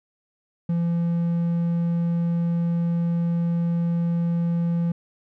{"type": "tone", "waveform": "triangle", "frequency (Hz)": 170, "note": "F3", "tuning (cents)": -46, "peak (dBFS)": -18, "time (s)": [0.69, 4.92], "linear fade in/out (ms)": 5, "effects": []}